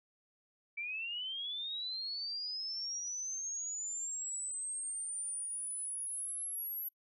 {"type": "linear sweep", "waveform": "sine", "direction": "up", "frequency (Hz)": [2300, 11750], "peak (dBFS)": -37, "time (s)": [0.77, 6.89], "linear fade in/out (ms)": 10, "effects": ["noise-tail reverb RT60 0.1 s tail -23 dB re dry"]}